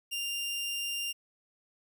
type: tone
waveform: sawtooth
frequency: 2794 Hz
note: F7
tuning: in tune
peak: -29 dBFS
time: 0.11-1.13 s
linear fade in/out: 20 ms
effects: none